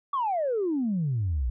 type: exponential sweep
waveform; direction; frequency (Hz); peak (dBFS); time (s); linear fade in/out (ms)
sine; down; 1159 to 56.2; -23; 0.13-1.5; 5
effects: tanh soft clip ceiling -20 dBFS